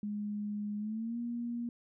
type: tone with pitch glide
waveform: sine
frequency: 207.7 to 237.2 Hz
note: G#3 to A#3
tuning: 0 to +30 cents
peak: -34 dBFS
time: 0.03-1.69 s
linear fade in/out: 2 ms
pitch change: +230 cents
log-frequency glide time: 0.78-1.18 s
effects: none